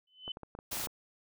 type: tone with exponential growth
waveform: sine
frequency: 3026 Hz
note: F#7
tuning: 38 cents sharp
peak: -34 dBFS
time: 0.07-0.32 s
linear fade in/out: 5 ms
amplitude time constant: 53 ms
type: clicks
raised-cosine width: 1 ms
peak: -30 dBFS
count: 10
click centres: 0.279 / 0.371 / 0.433 / 0.551 / 0.589 / 0.73 / 0.77 / 0.8 / 0.84 / 0.871 s
type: noise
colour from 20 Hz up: white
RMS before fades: -37 dBFS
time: 0.71-0.87 s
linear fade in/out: 10 ms
effects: none